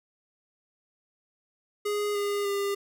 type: tone with pitch steps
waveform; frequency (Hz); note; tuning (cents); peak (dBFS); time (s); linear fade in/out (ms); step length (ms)
square; 414 / 407.4 / 400.8; G#4 / G#4 / G4; -5 / -33 / +38; -27; 1.85-2.75; 10; 300
effects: none